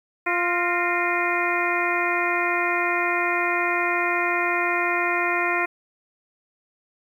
harmonic tone with a mistuned harmonic, 349.2 Hz, F4, in tune, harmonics 1 / 2 / 3 / 4 / 5 / 6 / 7, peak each -28 / -28 / -28 / -28 / -28 / -28 / -28 dBFS, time 0.26-5.66 s, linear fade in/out 10 ms, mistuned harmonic 5, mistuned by +80 cents, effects 9-bit

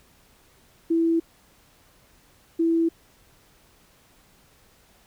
sine tone pair in turn, 330.7 / 330.7 Hz, E4 / E4, +6 / +6 cents, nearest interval unison, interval 0 cents, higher neither, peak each -18 dBFS, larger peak neither, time 0.9-1.2 / 2.59-2.89 s, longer neither, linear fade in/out 10 ms, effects pink hiss -58 dBFS RMS until 5.06 s

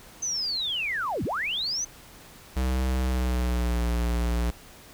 sine linear two-way sweep, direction down then up, 6272 to 63.2 to 6272 Hz, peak -26 dBFS, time 0.22-1.85 s, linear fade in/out 10 ms, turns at 1.24 s
square tone with pitch glide, 64.1 to 59.12 Hz, C2 to A#1, -35 to +25 cents, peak -24 dBFS, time 2.56-4.51 s, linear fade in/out 10 ms, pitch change -140 cents, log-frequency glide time 3.02-3.83 s
effects pink hiss -49 dBFS RMS until 4.93 s

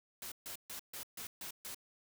white noise bursts, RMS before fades -45 dBFS, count 7, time 0.22-1.746 s, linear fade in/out 2 ms, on 98 ms, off 140 ms, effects none

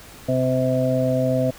harmonic tone, 129 Hz, C3, 24 cents flat, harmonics 1 / 2 / 4 / 5, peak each -23 / -23 / -23 / -23 dBFS, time 0.28-1.51 s, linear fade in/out 10 ms, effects pink hiss -43 dBFS RMS until 1.58 s

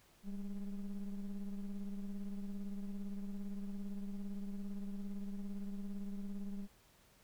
triangle ring-modulated tone, 103.2 Hz, G#2, 10 cents flat, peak -34 dBFS, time 0.23-6.68 s, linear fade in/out 50 ms, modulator 94.4 Hz, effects pink hiss -67 dBFS RMS until 7.23 s

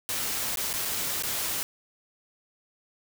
white noise with dropouts, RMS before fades -30 dBFS, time 0.09-1.63 s, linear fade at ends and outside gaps 0 ms, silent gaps 0.558-0.572 / 0.73-0.738 / 0.85-0.854 / 1.224-1.235 s, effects none

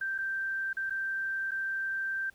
sine tone with dropouts, 1568 Hz, G6, in tune, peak -30 dBFS, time 0.01-2.3 s, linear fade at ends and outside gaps 5 ms, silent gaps 0.181-0.185 / 0.731-0.768 / 0.898-0.905 / 1.51-1.516 s, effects pink hiss -64 dBFS RMS until 2.34 s

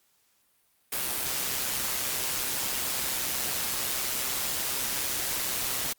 white noise with amplitude modulation, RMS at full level -28 dBFS, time 0.92-5.93 s, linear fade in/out 5 ms, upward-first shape sine, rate 130 Hz, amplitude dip 45%, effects white hiss -68 dBFS RMS until 5.98 s + Opus 48 kbps

